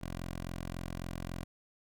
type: tone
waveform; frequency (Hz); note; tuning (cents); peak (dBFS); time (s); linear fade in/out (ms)
10% pulse; 43.65; F1; 0; -30; 0.01-1.44; 10
effects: none